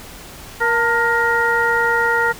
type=harmonic tone with a mistuned harmonic; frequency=470 Hz; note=A#4; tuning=14 cents sharp; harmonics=1 / 2 / 3 / 4; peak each=-21 / -20 / -18 / -20 dBFS; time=0.6-2.33 s; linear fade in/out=20 ms; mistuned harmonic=2; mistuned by=-65 cents; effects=pink hiss -37 dBFS RMS until 2.39 s